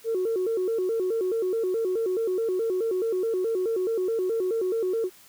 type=tone with vibrato; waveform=sine; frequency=409.3 Hz; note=G#4; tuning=25 cents flat; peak=-22 dBFS; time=0.04-5.1 s; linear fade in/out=50 ms; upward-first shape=square; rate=4.7 Hz; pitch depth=180 cents each way; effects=tanh soft clip ceiling -19 dBFS + white hiss -53 dBFS RMS until 5.28 s